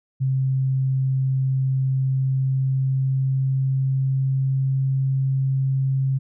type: tone with pitch glide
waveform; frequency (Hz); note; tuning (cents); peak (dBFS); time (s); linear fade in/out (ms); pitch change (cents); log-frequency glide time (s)
sine; 132.6 to 134.06; C3 to C3; +23 to +42; -18; 0.2-6.19; 20; +19; 1.91-4.87
effects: none